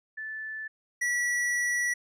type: tone pair in turn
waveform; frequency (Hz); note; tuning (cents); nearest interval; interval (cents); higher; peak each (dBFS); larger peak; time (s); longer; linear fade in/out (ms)
sine / square; 1750 / 1942.8; A6 / B6; -10 / -29; major second; 181; second; -34 / -26; second; 0.17-0.68 / 1.01-1.94; second; 10
effects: low-pass 11000 Hz 12 dB/octave